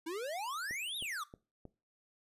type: exponential two-way sweep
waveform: square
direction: up then down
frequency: 308.9 to 3857 to 1105 Hz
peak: -38 dBFS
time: 0.06-1.24 s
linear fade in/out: 10 ms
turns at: 0.97 s
type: click train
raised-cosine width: 2 ms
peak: -35 dBFS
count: 4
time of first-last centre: 0.71-1.653 s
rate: 3.18 Hz
effects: noise-tail reverb RT60 0.3 s tail -19 dB re dry + resampled to 32000 Hz